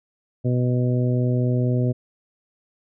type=harmonic tone; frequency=124.3 Hz; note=B2; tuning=12 cents sharp; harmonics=1 / 2 / 3 / 4 / 5; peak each=-19 / -25 / -29 / -31 / -33 dBFS; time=0.44-1.93 s; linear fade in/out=20 ms; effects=none